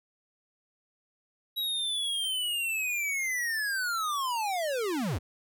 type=linear sweep; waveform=square; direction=down; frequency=3871 to 61.74 Hz; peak=-29 dBFS; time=1.56-5.19 s; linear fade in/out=20 ms; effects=none